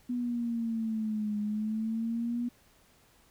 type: exponential two-way sweep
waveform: sine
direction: down then up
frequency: 246.9 to 207.7 to 242.6 Hz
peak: -29 dBFS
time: 0.09-2.49 s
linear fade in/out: 10 ms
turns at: 1.39 s
effects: pink hiss -63 dBFS RMS until 3.3 s